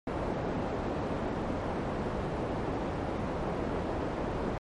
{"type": "low-pass noise", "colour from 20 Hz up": "white", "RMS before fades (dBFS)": -33, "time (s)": [0.07, 4.58], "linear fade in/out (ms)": 2, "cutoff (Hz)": 600, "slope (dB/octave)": 12, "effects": ["MP3 48 kbps"]}